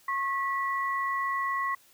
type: tone pair together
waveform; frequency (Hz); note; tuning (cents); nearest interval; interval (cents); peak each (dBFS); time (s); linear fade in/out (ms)
sine; 1091 / 1951.3; C#6 / B6; -28 / -21; minor seventh; 1007; -28 / -32; 0.08-1.75; 5
effects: white hiss -60 dBFS RMS until 1.93 s